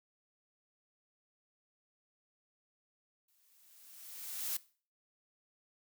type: noise with exponential growth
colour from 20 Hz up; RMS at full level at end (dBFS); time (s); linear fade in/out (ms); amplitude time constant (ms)
blue; -35; 3.28-4.57; 5; 280
effects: noise-tail reverb RT60 0.4 s tail -19 dB re dry